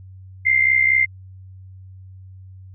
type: tone with amplitude modulation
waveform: sine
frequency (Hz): 2094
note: C7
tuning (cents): +1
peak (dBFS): -10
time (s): 0.45-1.06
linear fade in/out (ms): 20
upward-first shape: sine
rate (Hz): 64.4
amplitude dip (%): 70
effects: added 94 Hz sine -38 dBFS peak until 2.74 s

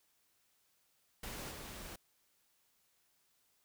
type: noise with level steps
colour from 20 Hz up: pink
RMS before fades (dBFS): -45 / -48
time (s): 1.23-1.96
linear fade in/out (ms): 5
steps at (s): 1.51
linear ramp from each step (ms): 5
effects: white hiss -75 dBFS RMS until 3.64 s

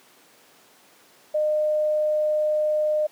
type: tone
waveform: sine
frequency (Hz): 609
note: D#5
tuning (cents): -37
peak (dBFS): -19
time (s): 1.34-3.07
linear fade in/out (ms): 10
effects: pink hiss -54 dBFS RMS until 3.11 s + high-pass 300 Hz 12 dB/octave

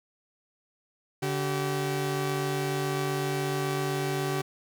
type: tone pair together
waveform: sawtooth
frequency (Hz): 143.6 / 383.4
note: D3 / G4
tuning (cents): -39 / -38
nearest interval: octave + perfect fourth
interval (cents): 1701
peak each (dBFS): -26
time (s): 1.22-4.42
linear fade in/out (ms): 10
effects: 10-bit

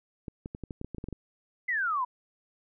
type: clicks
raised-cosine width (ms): 3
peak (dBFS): -24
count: 12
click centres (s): 0.282 / 0.459 / 0.549 / 0.637 / 0.708 / 0.814 / 0.846 / 0.947 / 0.983 / 1.041 / 1.086 / 1.127
type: exponential sweep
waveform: sine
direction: down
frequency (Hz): 2074 to 960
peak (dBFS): -26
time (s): 1.68-2.05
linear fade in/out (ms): 10
effects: none

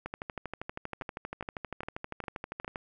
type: two click trains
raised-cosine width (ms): 0.5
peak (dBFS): -21 / -24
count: 35 / 5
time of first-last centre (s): 0.06-2.758 / 1.02-2.646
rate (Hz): 12.6 / 2.46
effects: none

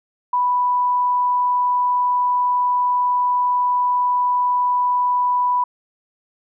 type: tone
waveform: sine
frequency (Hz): 987.8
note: B5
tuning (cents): 0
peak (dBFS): -15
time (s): 0.33-5.64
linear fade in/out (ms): 5
effects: none

